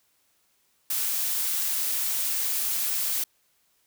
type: noise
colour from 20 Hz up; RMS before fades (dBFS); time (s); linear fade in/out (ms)
blue; -27; 0.9-3.24; 5
effects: white hiss -68 dBFS RMS until 3.86 s